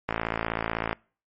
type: click train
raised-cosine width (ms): 0.5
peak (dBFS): -11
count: 48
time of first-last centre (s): 0.09-0.929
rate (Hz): 56
effects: noise-tail reverb RT60 0.4 s tail -25 dB re dry + MP3 32 kbps